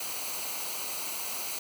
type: noise with comb filter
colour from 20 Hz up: white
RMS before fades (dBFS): -35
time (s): 0-1.59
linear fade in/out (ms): 5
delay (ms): 0.57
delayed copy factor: -0.65
effects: none